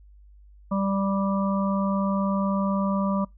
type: harmonic tone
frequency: 196 Hz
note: G3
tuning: in tune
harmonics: 1 / 3 / 5 / 6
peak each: -23 / -30 / -33 / -32 dBFS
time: 0.71-3.25 s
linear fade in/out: 10 ms
effects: noise-tail reverb RT60 0.2 s tail -26 dB re dry + added 50 Hz sine -48 dBFS peak until 3.37 s